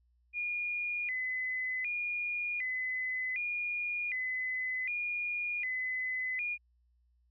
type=tone with vibrato; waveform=sine; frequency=2217 Hz; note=C#7; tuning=in tune; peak=-32 dBFS; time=0.33-6.58 s; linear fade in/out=50 ms; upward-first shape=square; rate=0.66 Hz; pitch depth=160 cents each way; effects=added 60 Hz sine -67 dBFS peak until 7.3 s